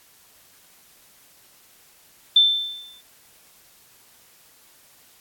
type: tone with exponential decay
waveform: sine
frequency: 3546 Hz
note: A7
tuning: 13 cents sharp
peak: -9 dBFS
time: 2.36-3.01 s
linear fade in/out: 5 ms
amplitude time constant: 140 ms
effects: white hiss -54 dBFS RMS until 5.2 s + AAC 64 kbps